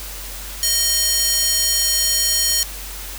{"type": "tone with high-pass filter", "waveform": "square", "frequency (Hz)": 622.3, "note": "D#5", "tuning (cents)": 0, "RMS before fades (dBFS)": -18, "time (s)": [0.63, 2.63], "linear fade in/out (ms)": 0, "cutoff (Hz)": 5300, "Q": 1.2, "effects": ["added 48 Hz sine -33 dBFS peak until 3.18 s", "white hiss -33 dBFS RMS until 3.18 s"]}